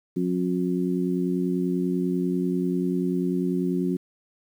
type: harmonic tone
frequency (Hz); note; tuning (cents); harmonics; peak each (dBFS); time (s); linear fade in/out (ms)
90.2; F#2; -44; 2 / 3 / 4; -25 / -27 / -28; 0.16-3.97; 10
effects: 9-bit